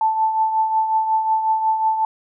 sine tone with tremolo, 880 Hz, A5, in tune, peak -13 dBFS, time 0.01-2.05 s, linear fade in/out 2 ms, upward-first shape triangle, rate 5.5 Hz, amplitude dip 60%, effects none

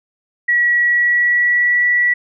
sine tone with pitch glide, 1926 to 1949.5 Hz, B6 to B6, -44 to -23 cents, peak -11 dBFS, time 0.48-2.14 s, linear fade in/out 10 ms, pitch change +21 cents, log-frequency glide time 0.83-1.87 s, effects none

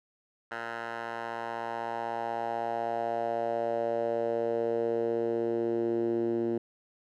10% pulse tone with band-pass filter sweep, 116.1 Hz, A#2, 7 cents flat, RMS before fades -31 dBFS, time 0.51-6.58 s, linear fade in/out 5 ms, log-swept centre 1300 to 310 Hz, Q 3.3, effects none

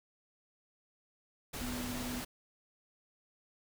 sine tone in noise, 246.9 Hz, B3, in tune, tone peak -39 dBFS, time 1.61-2.21 s, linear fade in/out 10 ms, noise pink, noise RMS -41 dBFS, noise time 1.53-2.25 s, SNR -1 dB, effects none

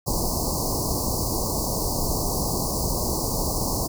pink band-stop noise, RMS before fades -25 dBFS, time 0.06-3.88 s, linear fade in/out 20 ms, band 1100 to 4400 Hz, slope 96 dB/octave, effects none

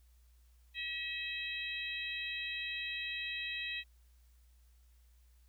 harmonic tone, 642 Hz, E5, 46 cents flat, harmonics 3 / 4 / 5 / 6, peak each -43 / -40 / -46 / -44 dBFS, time 0.74-3.84 s, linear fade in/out 50 ms, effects added 60 Hz sine -61 dBFS peak until 5.48 s + white hiss -75 dBFS RMS until 5.48 s

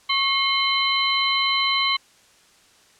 sine tone cluster, 1098 / 2146 / 3074 / 4039 Hz, C#6 / C7 / G7 / B7, -17 / +43 / -35 / +38 cents, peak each -24 dBFS, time 0.09-1.97 s, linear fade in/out 10 ms, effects white hiss -55 dBFS RMS until 2.99 s + low-pass 8000 Hz 12 dB/octave

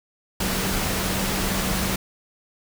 sine tone in noise, 191.8 Hz, G3, 37 cents flat, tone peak -29 dBFS, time 0.4-1.96 s, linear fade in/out 5 ms, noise pink, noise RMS -25 dBFS, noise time 0.4-1.96 s, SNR -7 dB, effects none

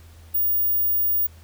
sine tone, 15460 Hz, B9, 38 cents flat, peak -18 dBFS, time 0.34-1.27 s, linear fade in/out 10 ms, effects added 82 Hz sine -44 dBFS peak until 1.43 s + pink hiss -54 dBFS RMS until 1.43 s

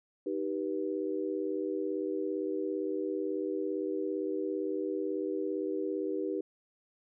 sine chord, Eb augmented, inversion none, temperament just, 311.1 / 388.9 / 486.1 Hz, Eb4 / G4 / B4, 0 / -14 / -28 cents, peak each -35 / -34 / -37 dBFS, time 0.26-6.41 s, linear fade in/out 5 ms, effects none

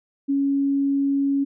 sine tone, 277.8 Hz, C#4, 4 cents sharp, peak -18 dBFS, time 0.28-1.45 s, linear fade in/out 20 ms, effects none

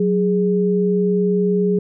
sine tone pair together, 184.46 / 414.1 Hz, F#3 / G#4, -5 / -5 cents, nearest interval octave + major second, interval 1400 cents, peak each -17 dBFS, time 0-1.79 s, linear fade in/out 5 ms, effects none

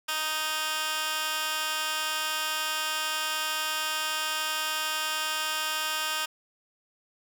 15% pulse tone with high-pass filter, 311.1 Hz, D#4, in tune, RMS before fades -30 dBFS, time 0.08-6.26 s, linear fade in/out 10 ms, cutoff 1800 Hz, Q 1.2, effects none

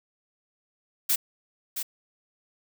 blue noise with echo, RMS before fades -23 dBFS, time 1.09-1.16 s, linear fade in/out 10 ms, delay 670 ms, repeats 1, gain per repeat -8 dB, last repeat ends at 1.83 s, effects none

